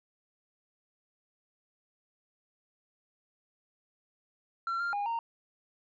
sine tone with pitch steps, 1360 / 1394 / 815 / 924 Hz, F6 / F6 / G#5 / A#5, -46 / -4 / -33 / -16 cents, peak -27 dBFS, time 4.67-5.19 s, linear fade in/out 2 ms, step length 130 ms, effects tanh soft clip ceiling -29 dBFS

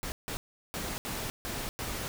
pink noise bursts at uneven times, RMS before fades -36 dBFS, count 6, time 0.03-0.12 / 0.28-0.37 / 0.74-0.98 / 1.05-1.3 / 1.45-1.69 / 1.79-2.08 s, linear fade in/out 0 ms, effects none

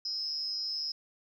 sine tone with amplitude modulation, 5150 Hz, E8, 41 cents flat, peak -28 dBFS, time 0.05-0.92 s, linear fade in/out 5 ms, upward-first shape sine, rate 248 Hz, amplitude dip 90%, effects 11-bit

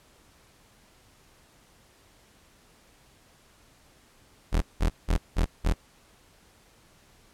35% pulse tone bursts, 41.2 Hz, E1, in tune, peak -19 dBFS, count 5, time 4.52-5.74 s, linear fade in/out 20 ms, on 100 ms, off 180 ms, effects pink hiss -59 dBFS RMS until 7.33 s + low-pass 12000 Hz 12 dB/octave

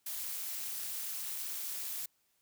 blue noise with amplitude modulation, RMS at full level -36 dBFS, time 0.06-2.06 s, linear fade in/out 5 ms, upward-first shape sine, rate 265 Hz, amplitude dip 75%, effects white hiss -75 dBFS RMS until 2.41 s

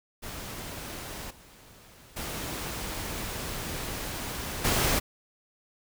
pink noise with level steps, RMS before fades -39 / -53 / -35 / -25 dBFS, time 0.22-5 s, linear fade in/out 20 ms, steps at 1.3 / 2.16 / 4.64 s, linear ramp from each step 10 ms, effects none

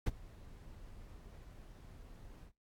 brown noise with ADSR envelope, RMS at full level -30 dBFS, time 0.06-2.52 s, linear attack 10 ms, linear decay 30 ms, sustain -23 dB, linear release 73 ms, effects noise-tail reverb RT60 0.2 s tail -20 dB re dry + AAC 64 kbps

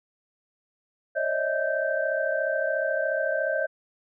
sine tone cluster, 548 / 611 / 645 / 1559 Hz, C#5 / D#5 / E5 / G6, -20 / -32 / -38 / -10 cents, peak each -29 dBFS, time 1.15-3.67 s, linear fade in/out 20 ms, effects none

